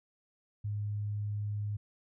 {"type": "tone", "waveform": "sine", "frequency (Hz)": 103.83, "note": "G#2", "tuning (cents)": 0, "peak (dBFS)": -32, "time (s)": [0.64, 1.77], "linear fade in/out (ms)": 10, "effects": []}